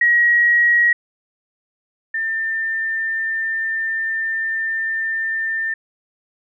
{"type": "tone pair in turn", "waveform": "sine", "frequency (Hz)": [1901, 1795.6], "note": ["A#6", "A6"], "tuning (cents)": [33, 35], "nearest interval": "minor second", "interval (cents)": 98, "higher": "first", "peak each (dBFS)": [-11, -19], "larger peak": "first", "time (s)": [[0.01, 0.93], [2.14, 5.74]], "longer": "second", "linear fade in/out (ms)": 5, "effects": []}